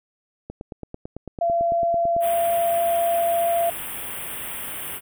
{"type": "click train", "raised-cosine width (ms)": 2, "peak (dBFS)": -20, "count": 16, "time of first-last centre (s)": [0.5, 2.165], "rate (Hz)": 9.01}
{"type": "tone", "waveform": "sine", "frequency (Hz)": 681, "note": "F5", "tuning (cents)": -44, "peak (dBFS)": -18, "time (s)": [1.41, 3.7], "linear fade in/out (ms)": 5}
{"type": "band-stop noise", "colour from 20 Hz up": "white", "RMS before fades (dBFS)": -32, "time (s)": [2.2, 5.01], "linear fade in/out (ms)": 50, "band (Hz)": [3400, 8400], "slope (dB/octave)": 96}
{"effects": []}